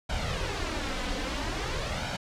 pink noise with flanger, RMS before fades -31 dBFS, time 0.09-2.17 s, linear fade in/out 10 ms, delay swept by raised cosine 1.3 to 4 ms, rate 0.5 Hz, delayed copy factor +0.6, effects low-pass 5000 Hz 12 dB/octave

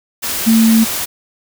sine tone in noise, 224.8 Hz, A3, 37 cents sharp, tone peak -7 dBFS, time 0.46-0.85 s, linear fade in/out 20 ms, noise white, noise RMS -20 dBFS, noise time 0.22-1.06 s, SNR +10 dB, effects none

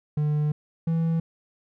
triangle tone pair in turn, 149.9 / 164.34 Hz, D3 / E3, +36 / -5 cents, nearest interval major second, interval 159 cents, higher second, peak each -19 dBFS, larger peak neither, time 0.17-0.52 / 0.87-1.2 s, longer first, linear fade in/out 5 ms, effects none

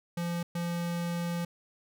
square tone bursts at uneven times, 171.9 Hz, F3, 27 cents flat, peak -31 dBFS, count 2, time 0.17-0.43 / 0.55-1.45 s, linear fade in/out 5 ms, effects none

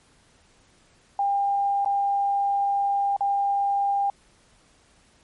sine tone with dropouts, 800 Hz, G5, 35 cents sharp, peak -20 dBFS, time 1.19-4.1 s, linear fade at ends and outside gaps 2 ms, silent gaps 1.848-1.859 / 3.165-3.207 s, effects pink hiss -59 dBFS RMS until 5.23 s + MP3 48 kbps

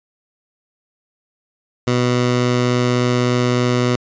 15% pulse tone, 123.47 Hz, B2, in tune, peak -8 dBFS, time 1.87-3.96 s, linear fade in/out 5 ms, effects resampled to 16000 Hz

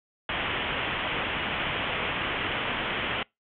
white low-pass noise, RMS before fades -30 dBFS, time 0.29-3.23 s, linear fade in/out 2 ms, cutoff 3300 Hz, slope 96 dB/octave, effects noise-tail reverb RT60 0.2 s tail -26 dB re dry

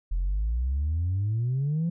sine exponential sweep, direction up, 41.2 to 173.4 Hz, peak -22 dBFS, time 0.11-1.9 s, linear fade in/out 10 ms, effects tanh soft clip ceiling -21 dBFS

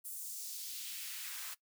white noise with high-pass filter sweep, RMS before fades -44 dBFS, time 0.04-1.55 s, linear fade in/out 20 ms, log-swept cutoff 10000 to 1100 Hz, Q 1.2, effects noise-tail reverb RT60 0.1 s tail -19 dB re dry

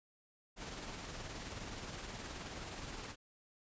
pink noise with tremolo, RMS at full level -44 dBFS, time 0.56-3.16 s, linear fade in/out 50 ms, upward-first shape triangle, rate 19 Hz, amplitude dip 40%, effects resampled to 16000 Hz

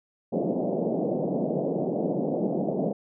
pink band-pass noise, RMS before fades -27 dBFS, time 0.32-2.93 s, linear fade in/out 10 ms, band 160 to 690 Hz, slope 48 dB/octave, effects none

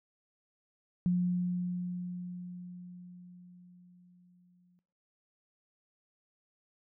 sine tone with exponential decay, 178.5 Hz, F3, 38 cents sharp, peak -24 dBFS, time 1.06-4.79 s, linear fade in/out 0 ms, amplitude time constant 810 ms, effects noise-tail reverb RT60 0.6 s tail -23 dB re dry

